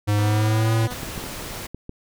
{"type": "tone with pitch glide", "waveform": "square", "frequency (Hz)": [103.83, 112.58], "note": ["G#2", "A2"], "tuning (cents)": [0, 40], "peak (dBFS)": -18, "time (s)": [0.07, 0.88], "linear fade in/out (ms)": 20, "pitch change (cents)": 140, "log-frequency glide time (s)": [0.19, 0.74]}
{"type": "tone", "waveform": "10% pulse", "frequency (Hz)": 246.9, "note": "B3", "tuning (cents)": 0, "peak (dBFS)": -24, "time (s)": [0.18, 0.94], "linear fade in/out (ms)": 5}
{"type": "clicks", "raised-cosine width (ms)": 3, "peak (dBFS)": -20, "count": 6, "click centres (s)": [0.843, 1.032, 1.178, 1.24, 1.746, 1.894]}
{"type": "noise", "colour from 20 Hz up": "pink", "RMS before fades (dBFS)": -33, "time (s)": [0.9, 1.67], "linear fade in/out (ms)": 10}
{"effects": []}